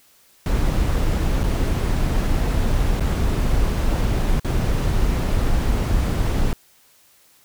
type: noise with dropouts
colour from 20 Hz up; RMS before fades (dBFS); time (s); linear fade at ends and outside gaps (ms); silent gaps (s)
brown; -19; 0.46-6.53; 1; 1.433-1.438 / 2.998-3.006 / 4.397-4.446
effects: white hiss -55 dBFS RMS until 7.44 s